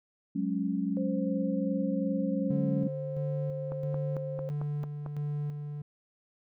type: chord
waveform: sine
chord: F# suspended second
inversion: none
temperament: equal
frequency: 185 / 207.7 / 277.2 Hz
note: F#3 / G#3 / C#4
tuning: 0 / 0 / 0 cents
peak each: -32 dBFS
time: 0.35-2.88 s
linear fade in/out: 10 ms
type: tone with pitch glide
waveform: sine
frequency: 523.3 to 528.5 Hz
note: C5 to C5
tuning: 0 to +17 cents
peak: -35 dBFS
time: 0.97-4.49 s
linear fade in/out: 0 ms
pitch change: +17 cents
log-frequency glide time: 1.35-1.96 s
type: tone with tremolo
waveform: triangle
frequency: 146.9 Hz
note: D3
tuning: 1 cent sharp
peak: -28 dBFS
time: 2.5-5.82 s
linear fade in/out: 5 ms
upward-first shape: square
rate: 1.5 Hz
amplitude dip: 45%
type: click train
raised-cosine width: 1 ms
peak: -27 dBFS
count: 7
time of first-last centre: 3.72-5.062 s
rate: 4.47 Hz
effects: none